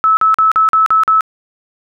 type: tone bursts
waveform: sine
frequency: 1302 Hz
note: E6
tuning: 22 cents flat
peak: -7 dBFS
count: 7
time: 0.04-1.208 s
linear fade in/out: 0 ms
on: 130 ms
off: 43 ms
effects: none